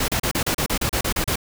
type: noise bursts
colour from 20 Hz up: pink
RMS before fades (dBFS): -22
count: 12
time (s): 0-1.358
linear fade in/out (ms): 5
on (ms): 82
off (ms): 34
effects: none